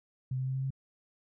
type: tone with pitch steps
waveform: sine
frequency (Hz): 129.3 / 130.5 / 131.71 / 132.94 / 134.17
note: C3 / C3 / C3 / C3 / C3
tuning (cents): -20 / -4 / +12 / +28 / +44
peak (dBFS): -30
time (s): 0.31-0.705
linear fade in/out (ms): 5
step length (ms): 79
effects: none